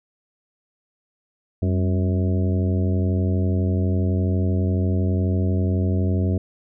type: harmonic tone with a mistuned harmonic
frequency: 92.1 Hz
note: F#2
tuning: 7 cents flat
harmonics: 1 / 2 / 3 / 4 / 5 / 6 / 7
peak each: -19 / -25 / -29 / -31 / -35 / -39 / -36 dBFS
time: 1.62-6.38 s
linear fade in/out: 5 ms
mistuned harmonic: 2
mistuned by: +90 cents
effects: none